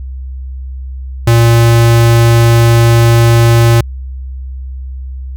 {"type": "tone", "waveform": "square", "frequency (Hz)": 116.54, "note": "A#2", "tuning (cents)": 0, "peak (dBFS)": -5, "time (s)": [1.27, 3.81], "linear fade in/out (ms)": 5, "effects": ["added 65 Hz sine -20 dBFS peak until 5.36 s"]}